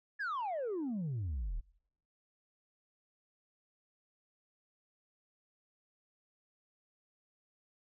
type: exponential sweep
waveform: sine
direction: down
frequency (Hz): 1757 to 34.25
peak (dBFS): -32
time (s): 0.19-1.61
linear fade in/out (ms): 20
effects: noise-tail reverb RT60 0.8 s tail -26 dB re dry + tanh soft clip ceiling -33 dBFS